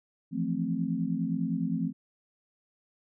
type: chord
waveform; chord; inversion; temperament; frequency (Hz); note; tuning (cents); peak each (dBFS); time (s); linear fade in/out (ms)
sine; F major seventh; third; equal; 164.81 / 174.61 / 220 / 261.6; E3 / F3 / A3 / C4; 0 / 0 / 0 / 0; -34 / -32 / -33 / -32; 0.31-1.93; 50
effects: none